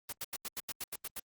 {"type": "noise bursts", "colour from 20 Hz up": "white", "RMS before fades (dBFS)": -39, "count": 10, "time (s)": [0.09, 1.197], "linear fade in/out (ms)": 5, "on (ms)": 36, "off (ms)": 83, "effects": ["Opus 32 kbps"]}